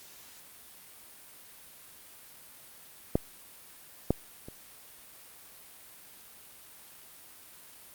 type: clicks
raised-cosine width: 2 ms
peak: -10 / -10 / -29 dBFS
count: 3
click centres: 3.155 / 4.106 / 4.485 s
effects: white hiss -52 dBFS RMS until 7.94 s + Opus 48 kbps